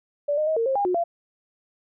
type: tone with pitch steps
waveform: sine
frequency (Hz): 580 / 612 / 632 / 458.2 / 534 / 809 / 362.4 / 683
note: D5 / D#5 / D#5 / A#4 / C5 / G#5 / F#4 / F5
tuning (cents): -22 / -29 / +27 / -30 / +35 / -46 / -36 / -39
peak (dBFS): -20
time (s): 0.28-1.04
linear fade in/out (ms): 10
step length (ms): 95
effects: none